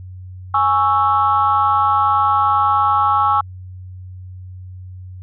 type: chord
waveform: sine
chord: C# minor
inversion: second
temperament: equal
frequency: 830.6 / 1108.7 / 1318.5 Hz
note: G#5 / C#6 / E6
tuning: 0 / 0 / 0 cents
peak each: -16 dBFS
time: 0.54-3.41 s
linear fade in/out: 5 ms
effects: tanh soft clip ceiling -4 dBFS + added 92 Hz sine -31 dBFS peak until 5.22 s